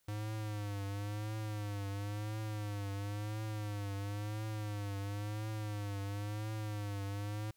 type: tone with vibrato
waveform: square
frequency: 103.83 Hz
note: G#2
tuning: in tune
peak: -38 dBFS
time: 0.08-7.51 s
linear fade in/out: 5 ms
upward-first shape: triangle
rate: 0.97 Hz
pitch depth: 88 cents each way
effects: white hiss -75 dBFS RMS until 7.56 s